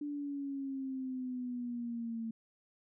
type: exponential sweep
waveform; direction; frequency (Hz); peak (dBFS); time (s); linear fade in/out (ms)
sine; down; 293.7 to 224.6; -36; 0.01-2.31; 5
effects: none